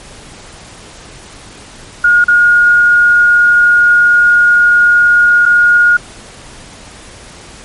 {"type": "tone with dropouts", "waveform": "sine", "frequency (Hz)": 1432, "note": "F6", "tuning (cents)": 43, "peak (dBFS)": -4, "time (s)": [2.04, 5.97], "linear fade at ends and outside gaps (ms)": 5, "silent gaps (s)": [[2.242, 2.281], [5.455, 5.46]], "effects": ["pink hiss -34 dBFS RMS until 7.64 s", "MP3 48 kbps"]}